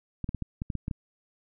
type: clicks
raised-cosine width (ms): 5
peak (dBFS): -19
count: 9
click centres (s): 0.243 / 0.291 / 0.347 / 0.423 / 0.619 / 0.702 / 0.753 / 0.881 / 0.912
effects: none